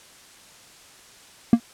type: tone with exponential decay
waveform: triangle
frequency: 233.1 Hz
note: A#3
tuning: in tune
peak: -4 dBFS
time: 1.53-1.6 s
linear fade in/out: 2 ms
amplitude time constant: 15 ms
effects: white hiss -49 dBFS RMS until 1.73 s + low-pass 9000 Hz 12 dB/octave